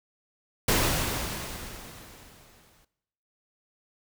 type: noise with exponential decay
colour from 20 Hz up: pink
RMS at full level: -22 dBFS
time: 0.68-2.85 s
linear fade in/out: 5 ms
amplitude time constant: 470 ms
effects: noise-tail reverb RT60 0.9 s tail -19 dB re dry